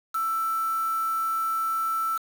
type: tone with quantisation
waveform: sine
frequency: 1327 Hz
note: E6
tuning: 11 cents sharp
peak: -24 dBFS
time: 0.14-2.18 s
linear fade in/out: 10 ms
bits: 6
effects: none